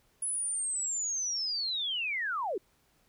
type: linear sweep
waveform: sine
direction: down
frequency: 10340 to 329.6 Hz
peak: -30 dBFS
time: 0.22-2.58 s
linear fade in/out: 5 ms
effects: pink hiss -69 dBFS RMS until 3.08 s